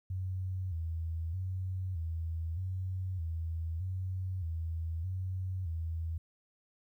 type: tone with vibrato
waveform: sine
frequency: 87.31 Hz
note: F2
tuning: in tune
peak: -33 dBFS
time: 0.1-6.18 s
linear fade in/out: 5 ms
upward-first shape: square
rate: 0.81 Hz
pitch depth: 110 cents each way
effects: 12-bit